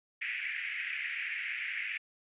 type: band-pass noise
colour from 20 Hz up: white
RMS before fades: -37 dBFS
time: 0.21-1.98 s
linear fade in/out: 10 ms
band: 1800 to 2500 Hz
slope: 48 dB/octave
effects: resampled to 8000 Hz